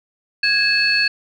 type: tone cluster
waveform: sine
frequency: 1656 / 2604 / 4398 Hz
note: G#6 / E7 / C#8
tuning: -5 / -22 / -14 cents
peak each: -18 dBFS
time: 0.43-1.08 s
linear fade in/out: 5 ms
effects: tanh soft clip ceiling -5 dBFS